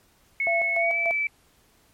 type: tone with pitch glide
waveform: sine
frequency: 2196 to 2311 Hz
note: C#7 to D7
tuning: -17 to -28 cents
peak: -22 dBFS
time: 0.4-1.27 s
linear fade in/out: 2 ms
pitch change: +89 cents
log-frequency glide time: 0.77-0.97 s
type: tone with tremolo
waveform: sine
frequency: 676 Hz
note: E5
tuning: 43 cents sharp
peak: -23 dBFS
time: 0.47-1.11 s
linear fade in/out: 0 ms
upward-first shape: square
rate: 3.4 Hz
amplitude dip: 70%
effects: pink hiss -61 dBFS RMS until 1.93 s + MP3 64 kbps